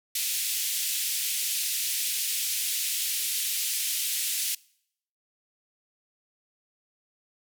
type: band-pass noise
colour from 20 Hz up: white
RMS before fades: -29 dBFS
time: 0.15-4.55 s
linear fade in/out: 5 ms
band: 2400 to 15000 Hz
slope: 24 dB/octave
effects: noise-tail reverb RT60 0.7 s tail -24 dB re dry